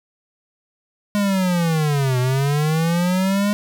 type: linear two-way sweep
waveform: square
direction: down then up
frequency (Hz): 207.7 to 124.1 to 207.7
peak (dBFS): -17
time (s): 1.15-3.53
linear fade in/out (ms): 0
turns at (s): 2.19
effects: none